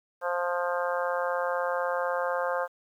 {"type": "harmonic tone", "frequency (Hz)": 176, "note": "F3", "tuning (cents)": 14, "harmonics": [3, 4, 5, 6, 7, 8, 9], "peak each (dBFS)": [-29, -35, -35, -35, -36, -39, -36], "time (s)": [0.21, 2.68], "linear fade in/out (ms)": 50, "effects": ["10-bit"]}